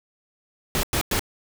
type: noise bursts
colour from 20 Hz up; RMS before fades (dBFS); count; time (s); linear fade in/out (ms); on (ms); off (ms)
pink; -23; 3; 0.75-1.194; 0; 82; 99
effects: none